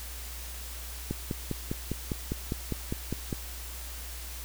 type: click train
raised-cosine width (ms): 3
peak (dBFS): -17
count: 12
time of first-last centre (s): 1.11-3.328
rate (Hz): 4.96
effects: added 60 Hz sine -40 dBFS peak until 4.44 s + white hiss -43 dBFS RMS until 4.44 s